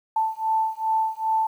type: beating tone pair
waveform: sine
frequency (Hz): 882 / 884.5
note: A5 / A5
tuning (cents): +4 / +9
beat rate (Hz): 2.5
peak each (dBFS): -24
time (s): 0.16-1.47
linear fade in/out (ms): 5
effects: 9-bit